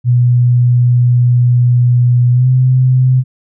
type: tone with pitch glide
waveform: sine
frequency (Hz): 122.5 to 128.37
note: B2 to C3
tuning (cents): -14 to -33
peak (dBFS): -6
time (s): 0.04-3.24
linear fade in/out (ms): 50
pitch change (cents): +81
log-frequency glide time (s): 2.32-2.48
effects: none